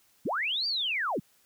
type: linear two-way sweep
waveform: sine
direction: up then down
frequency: 111.6 to 4772 to 111.6 Hz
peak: -27 dBFS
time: 0.25-1.2 s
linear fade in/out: 10 ms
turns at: 0.67 s
effects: white hiss -65 dBFS RMS until 1.45 s